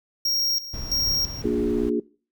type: tone with tremolo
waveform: square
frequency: 5588 Hz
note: F8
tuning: in tune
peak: -21 dBFS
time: 0.25-1.42 s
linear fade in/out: 5 ms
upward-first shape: square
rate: 1.5 Hz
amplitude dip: 80%
type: noise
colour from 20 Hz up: brown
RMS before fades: -34 dBFS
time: 0.73-1.9 s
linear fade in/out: 10 ms
type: chord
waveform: sine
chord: Bb dominant seventh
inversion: none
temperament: equal with one note detuned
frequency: 233.1 / 293.7 / 357 / 415.3 Hz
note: Bb3 / D4 / F4 / Ab4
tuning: 0 / 0 / +38 / 0 cents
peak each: -26 dBFS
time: 1.44-2 s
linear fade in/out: 5 ms
effects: noise-tail reverb RT60 0.4 s tail -22 dB re dry